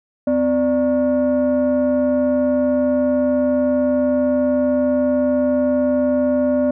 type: tone pair together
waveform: sine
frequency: 255.5 / 589 Hz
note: C4 / D5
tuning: -41 / +5 cents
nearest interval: octave + major second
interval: 1446 cents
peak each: -15 dBFS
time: 0.27-6.71 s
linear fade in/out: 5 ms
effects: tanh soft clip ceiling -11 dBFS